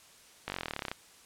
slowing click train, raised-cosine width 0.3 ms, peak -18 dBFS, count 18, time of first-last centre 0.48-0.915 s, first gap 20 ms, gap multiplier 1.03, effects white hiss -57 dBFS RMS until 1.25 s + low-pass 10000 Hz 12 dB/octave

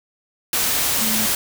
sine tone in noise, 217.7 Hz, A3, 18 cents flat, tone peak -25 dBFS, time 1.01-1.26 s, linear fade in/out 2 ms, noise white, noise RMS -20 dBFS, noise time 0.53-1.35 s, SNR -8 dB, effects none

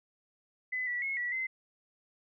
sine tone with pitch steps, 2014 / 1952 / 2174 / 1945 / 2060 Hz, B6 / B6 / C#7 / B6 / C7, +33 / -21 / -34 / -27 / -28 cents, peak -31 dBFS, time 0.72-1.47 s, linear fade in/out 10 ms, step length 150 ms, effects none

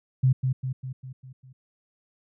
sine tone with echo, 130 Hz, C3, 11 cents flat, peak -16 dBFS, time 0.23-0.33 s, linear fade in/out 10 ms, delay 200 ms, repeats 6, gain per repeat -5 dB, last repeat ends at 1.53 s, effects none

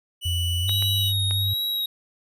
45% pulse tone, 2960 Hz, F#7, in tune, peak -26 dBFS, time 0.21-1.13 s, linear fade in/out 50 ms
sine tone with pitch glide, 87.2 to 97.88 Hz, F2 to G2, -2 to -2 cents, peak -23 dBFS, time 0.25-1.54 s, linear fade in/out 10 ms, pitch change +200 cents, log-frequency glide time 0.62-0.68 s
square tone with vibrato, 3801 Hz, A#7, 33 cents sharp, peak -24 dBFS, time 0.68-1.86 s, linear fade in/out 5 ms, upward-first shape sine, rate 1.3 Hz, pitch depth 29 cents each way
clicks, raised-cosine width 0.3 ms, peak -18 dBFS, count 3, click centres 0.694 / 0.824 / 1.31 s
effects none

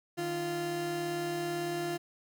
30% pulse tone pair together, 154.48 / 346.8 Hz, D#3 / F4, -12 / -12 cents, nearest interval octave + major second, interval 1400 cents, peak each -38 / -30 dBFS, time 0.17-1.98 s, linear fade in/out 20 ms, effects none

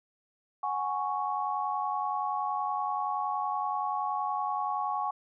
sine chord, F# suspended second, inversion none, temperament equal, 740 / 830.6 / 1108.7 Hz, F#5 / G#5 / C#6, 0 / 0 / 0 cents, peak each -35 / -32 / -32 dBFS, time 0.63-5.11 s, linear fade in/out 5 ms, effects none

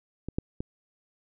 clicks, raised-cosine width 3 ms, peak -21 / -14 / -19 dBFS, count 3, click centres 0.286 / 0.385 / 0.605 s, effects none

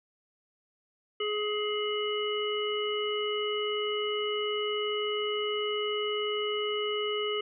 harmonic tone, 420.4 Hz, G#4, 21 cents sharp, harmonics 1 / 3 / 5 / 7, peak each -30 / -37 / -39 / -34 dBFS, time 1.2-7.41 s, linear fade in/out 5 ms, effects none

